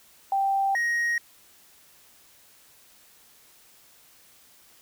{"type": "tone pair in turn", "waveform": ["sine", "triangle"], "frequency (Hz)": [784, 1879.3], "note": ["G5", "A#6"], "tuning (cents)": [0, 14], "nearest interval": "octave + minor third", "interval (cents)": 1514, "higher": "second", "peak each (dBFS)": -21, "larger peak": "neither", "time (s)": [[0.32, 0.75], [0.75, 1.18]], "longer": "neither", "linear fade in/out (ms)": 2, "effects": ["white hiss -56 dBFS RMS until 4.81 s"]}